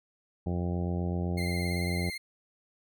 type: harmonic tone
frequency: 87.9 Hz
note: F2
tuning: 12 cents sharp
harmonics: 1 / 2 / 3 / 4 / 5 / 6 / 7 / 8 / 9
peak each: -31 / -32 / -41 / -39 / -43 / -46 / -45 / -48 / -46 dBFS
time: 0.46-2.1 s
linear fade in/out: 5 ms
type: tone with vibrato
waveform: 30% pulse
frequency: 2099 Hz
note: C7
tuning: 5 cents sharp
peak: -33 dBFS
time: 1.37-2.18 s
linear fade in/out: 10 ms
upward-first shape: triangle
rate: 18 Hz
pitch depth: 46 cents each way
effects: none